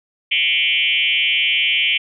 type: tone with frequency modulation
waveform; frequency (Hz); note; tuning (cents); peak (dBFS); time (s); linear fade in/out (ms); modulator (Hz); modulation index
sine; 2700; E7; +41; -14; 0.31-1.98; 10; 155; 3.4
effects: none